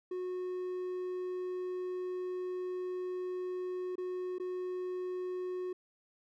triangle tone with dropouts, 365.1 Hz, F#4, 23 cents flat, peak -33 dBFS, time 0.11-5.73 s, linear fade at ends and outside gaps 5 ms, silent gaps 3.956-3.98 / 4.384-4.398 s, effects none

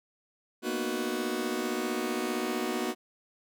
sawtooth chord, B major seventh, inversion third, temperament just, 231.5 / 246.9 / 308.7 / 370.4 Hz, A#3 / B3 / D#4 / F#4, -12 / 0 / -14 / +2 cents, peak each -33 / -31 / -32 / -29 dBFS, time 0.62-2.95 s, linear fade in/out 50 ms, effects none

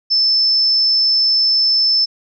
sine tone, 5274 Hz, E8, in tune, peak -11 dBFS, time 0.1-2.06 s, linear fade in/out 20 ms, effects none

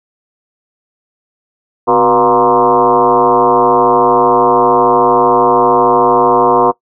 sine tone with frequency modulation, 710 Hz, F5, 28 cents sharp, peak -6 dBFS, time 1.87-6.72 s, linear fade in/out 20 ms, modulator 113 Hz, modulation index 3.5, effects noise-tail reverb RT60 0.1 s tail -20 dB re dry

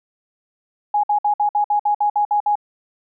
sine tone bursts, 830.6 Hz, G#5, in tune, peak -14 dBFS, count 11, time 0.94-2.555 s, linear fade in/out 5 ms, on 95 ms, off 57 ms, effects none

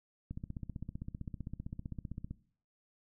click train, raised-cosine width 5 ms, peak -28 dBFS, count 32, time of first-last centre 0.31-2.31 s, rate 15.5 Hz, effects noise-tail reverb RT60 0.5 s tail -19 dB re dry

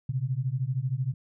sine beating tone pair, 123.47 / 136.47 Hz, B2 / C#3, 0 / -27 cents, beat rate 13 Hz, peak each -29 dBFS, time 0.09-1.14 s, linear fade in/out 5 ms, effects none

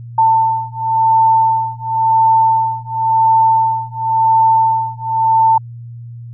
sine beating tone pair, 893 / 893.94 Hz, A5 / A5, +25 / +27 cents, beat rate 0.94 Hz, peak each -13 dBFS, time 0.18-5.58 s, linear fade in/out 5 ms, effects added 118 Hz sine -28 dBFS peak until 6.33 s

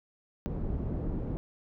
pink low-pass noise, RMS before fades -33 dBFS, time 0.46-1.37 s, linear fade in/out 0 ms, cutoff 330 Hz, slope 12 dB/octave, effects none

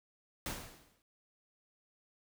pink noise with exponential decay, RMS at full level -37 dBFS, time 0.46-1.02 s, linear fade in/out 1 ms, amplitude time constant 120 ms, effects none

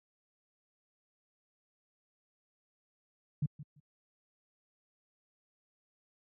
sine tone with echo, 146.83 Hz, D3, in tune, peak -27 dBFS, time 3.42-3.46 s, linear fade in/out 5 ms, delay 170 ms, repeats 2, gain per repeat -15 dB, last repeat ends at 3.8 s, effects high-pass 80 Hz 12 dB/octave

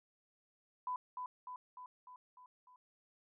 sine tone with echo, 1000 Hz, B5, 21 cents sharp, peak -36 dBFS, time 0.87-0.96 s, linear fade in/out 2 ms, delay 300 ms, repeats 6, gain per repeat -4 dB, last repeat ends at 2.76 s, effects none

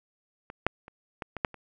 clicks, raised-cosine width 0.5 ms, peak -25 / -7 / -30 / -19 / -20 / -9 / -29 dBFS, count 7, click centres 0.501 / 0.666 / 0.881 / 1.222 / 1.367 / 1.448 / 1.543 s, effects none

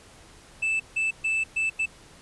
triangle tone bursts at uneven times, 2637 Hz, E7, in tune, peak -21 dBFS, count 5, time 0.62-0.8 / 0.96-1.11 / 1.24-1.44 / 1.56-1.7 / 1.79-1.86 s, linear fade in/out 10 ms, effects pink hiss -51 dBFS RMS until 2.21 s + resampled to 24000 Hz

